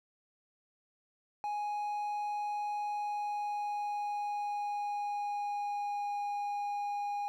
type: tone with pitch glide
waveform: triangle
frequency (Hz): 830.6 to 818.2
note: G#5 to G#5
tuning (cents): 0 to -26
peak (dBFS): -31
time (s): 1.44-7.28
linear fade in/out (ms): 0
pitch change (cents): -26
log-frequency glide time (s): 2.82-6.2
effects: none